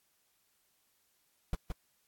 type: noise with echo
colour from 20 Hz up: brown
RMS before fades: -30 dBFS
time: 1.53-1.55 s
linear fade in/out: 2 ms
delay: 170 ms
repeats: 1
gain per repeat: -5 dB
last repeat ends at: 1.72 s
effects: white hiss -74 dBFS RMS until 2.07 s + AAC 64 kbps